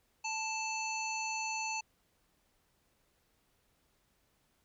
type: harmonic tone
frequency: 880 Hz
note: A5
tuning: in tune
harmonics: 1 / 3 / 5 / 7 / 8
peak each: -38 / -38 / -45 / -43 / -48 dBFS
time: 0.24-1.81 s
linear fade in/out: 10 ms
effects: pink hiss -74 dBFS RMS until 4.64 s